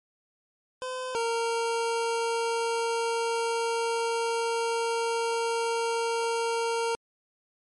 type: tone pair in turn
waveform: 25% pulse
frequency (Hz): 511 / 461.6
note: C5 / A#4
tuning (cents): -41 / -17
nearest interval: major second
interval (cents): 176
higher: first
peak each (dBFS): -28 / -22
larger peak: second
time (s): 0.82-1.15 / 1.15-6.95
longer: second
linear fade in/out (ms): 0
effects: MP3 48 kbps